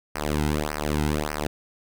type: tone with flanger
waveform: sawtooth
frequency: 75 Hz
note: D2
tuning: 37 cents sharp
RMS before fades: -26 dBFS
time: 0.15-1.47 s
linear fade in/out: 5 ms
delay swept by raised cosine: 0.27 to 1.77 ms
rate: 1.7 Hz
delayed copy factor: -0.95
effects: none